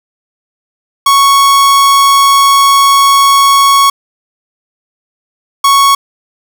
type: tone pair in turn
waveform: 45% pulse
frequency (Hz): 1108.7 / 1108.7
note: C#6 / C#6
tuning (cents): 0 / 0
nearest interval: unison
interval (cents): 0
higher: neither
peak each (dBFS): -4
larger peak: neither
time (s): 1.06-3.9 / 5.64-5.95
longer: first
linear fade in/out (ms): 5
effects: none